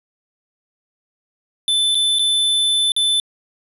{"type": "tone with dropouts", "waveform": "square", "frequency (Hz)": 3520, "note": "A7", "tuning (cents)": 0, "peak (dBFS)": -15, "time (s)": [1.68, 3.2], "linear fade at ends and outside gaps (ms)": 1, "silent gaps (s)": [[1.947, 1.952], [2.187, 2.193], [2.92, 2.964]], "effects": ["resampled to 32000 Hz", "9-bit"]}